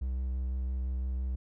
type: tone with vibrato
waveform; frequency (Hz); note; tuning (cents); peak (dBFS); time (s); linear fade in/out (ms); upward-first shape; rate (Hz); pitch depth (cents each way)
triangle; 64; C2; -38; -28; 0.01-1.36; 10; square; 5.9; 13
effects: none